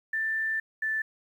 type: tone pair in turn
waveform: sine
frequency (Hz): 1774 / 1758.7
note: A6 / A6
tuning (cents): +14 / -1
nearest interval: unison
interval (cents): 15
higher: first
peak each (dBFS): -26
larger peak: neither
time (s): 0.13-0.6 / 0.82-1.02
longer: first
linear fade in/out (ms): 5
effects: 10-bit